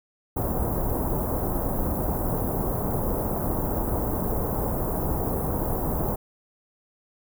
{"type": "band-stop noise", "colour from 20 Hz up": "pink", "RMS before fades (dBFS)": -26, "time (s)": [0.36, 6.16], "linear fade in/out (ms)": 10, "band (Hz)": [960, 14000], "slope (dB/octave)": 24, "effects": []}